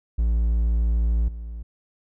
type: tone with level steps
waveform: triangle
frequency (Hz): 56.7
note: A#1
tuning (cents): -47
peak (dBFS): -16 / -29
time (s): 0.18-1.63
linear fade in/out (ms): 10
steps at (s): 1.28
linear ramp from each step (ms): 5
effects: none